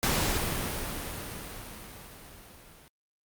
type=noise with level ramp; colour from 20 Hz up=pink; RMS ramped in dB=-26 to -54 dBFS; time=0.03-2.88 s; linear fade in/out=0 ms; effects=Opus 48 kbps